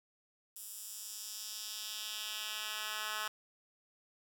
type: tone with high-pass filter sweep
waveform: 10% pulse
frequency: 214 Hz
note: A3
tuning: 48 cents flat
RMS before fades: -42 dBFS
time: 0.56-3.28 s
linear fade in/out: 5 ms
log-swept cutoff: 9600 to 1500 Hz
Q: 1.3
effects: none